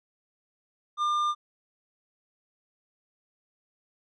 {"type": "tone with tanh clipping", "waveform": "sine", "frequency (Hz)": 1200, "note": "D6", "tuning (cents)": 37, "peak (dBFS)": -25, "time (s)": [0.97, 1.35], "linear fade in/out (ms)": 50, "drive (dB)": 8, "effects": []}